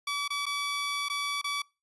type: tone with dropouts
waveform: 15% pulse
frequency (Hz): 1146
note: D6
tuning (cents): -43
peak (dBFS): -23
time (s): 0.07-1.62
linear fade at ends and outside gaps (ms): 5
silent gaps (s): 0.279-0.303 / 0.457-0.464 / 1.086-1.098 / 1.415-1.442
effects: noise-tail reverb RT60 0.3 s tail -26 dB re dry + resampled to 24000 Hz